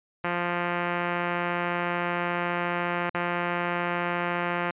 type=tone with dropouts; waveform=5% pulse; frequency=174.61 Hz; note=F3; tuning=in tune; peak=-14 dBFS; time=0.24-4.71 s; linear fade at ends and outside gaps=5 ms; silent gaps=3.097-3.145 s; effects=resampled to 8000 Hz